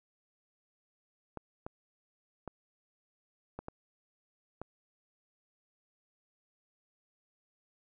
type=clicks; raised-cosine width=1 ms; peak=-26 dBFS; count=6; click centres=1.373 / 1.665 / 2.477 / 3.59 / 3.684 / 4.616 s; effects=none